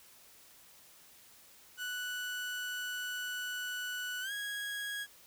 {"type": "tone with pitch glide", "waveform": "30% pulse", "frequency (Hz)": [1481, 1652.8], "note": ["F#6", "G#6"], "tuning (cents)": [1, -9], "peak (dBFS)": -34, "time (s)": [1.77, 5.07], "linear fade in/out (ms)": 50, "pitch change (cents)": 190, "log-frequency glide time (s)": [4.21, 4.32], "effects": ["white hiss -59 dBFS RMS until 5.26 s"]}